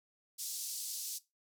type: band-pass noise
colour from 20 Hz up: pink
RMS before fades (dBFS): -41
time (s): 0.38-1.19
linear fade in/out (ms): 20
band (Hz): 4800 to 15000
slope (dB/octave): 24
effects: noise-tail reverb RT60 0.2 s tail -17 dB re dry